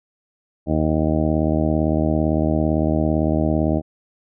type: harmonic tone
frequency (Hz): 77.78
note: D#2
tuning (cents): 0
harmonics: 1 / 2 / 3 / 4 / 5 / 6 / 7 / 8 / 9 / 10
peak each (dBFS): -23 / -23 / -23 / -22 / -30 / -34 / -31 / -25 / -35 / -34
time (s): 0.66-3.82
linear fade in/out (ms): 50
effects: none